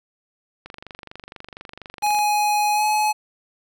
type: click train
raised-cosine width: 0.3 ms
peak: -21 dBFS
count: 38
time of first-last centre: 0.66-2.189 s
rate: 24.2 Hz
type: tone with pitch glide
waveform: square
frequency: 836 to 849.6 Hz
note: G#5 to G#5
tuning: +11 to +39 cents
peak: -18 dBFS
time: 2.02-3.13 s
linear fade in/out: 20 ms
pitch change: +28 cents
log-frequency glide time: 2.73-2.84 s
effects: none